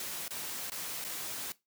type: noise with dropouts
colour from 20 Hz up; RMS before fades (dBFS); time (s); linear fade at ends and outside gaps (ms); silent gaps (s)
white; -39; 0-1.52; 1; 0.28-0.307 / 0.699-0.719 / 1.042-1.047
effects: noise-tail reverb RT60 0.2 s tail -19 dB re dry + high-pass 100 Hz 12 dB/octave